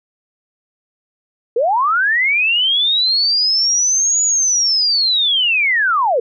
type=linear two-way sweep; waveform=sine; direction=up then down; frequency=436.1 to 6900 to 436.1 Hz; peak=-12 dBFS; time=1.56-6.2 s; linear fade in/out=5 ms; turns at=4.23 s; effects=none